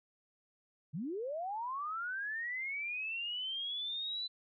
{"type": "linear sweep", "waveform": "sine", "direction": "up", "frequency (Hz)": [130, 4021], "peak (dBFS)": -36, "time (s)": [0.93, 4.28], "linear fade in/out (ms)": 20, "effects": []}